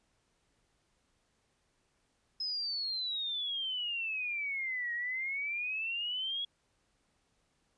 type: exponential two-way sweep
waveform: sine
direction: down then up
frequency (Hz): 5150 to 1881 to 3352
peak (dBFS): -33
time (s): 2.4-6.45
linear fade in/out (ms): 5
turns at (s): 4.93
effects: pink hiss -75 dBFS RMS until 7.77 s + resampled to 22050 Hz